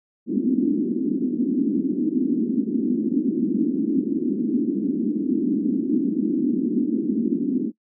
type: band-pass noise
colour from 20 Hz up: pink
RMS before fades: -22 dBFS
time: 0.26-7.72 s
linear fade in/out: 50 ms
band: 220 to 320 Hz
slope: 48 dB/octave
effects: noise-tail reverb RT60 0.1 s tail -22 dB re dry